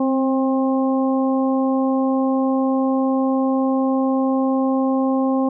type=harmonic tone with a mistuned harmonic; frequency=266.2 Hz; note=C4; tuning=30 cents sharp; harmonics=1 / 2 / 3 / 4; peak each=-17 / -23 / -27 / -29 dBFS; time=0-5.49 s; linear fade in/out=5 ms; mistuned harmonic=1; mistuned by=-18 cents; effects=none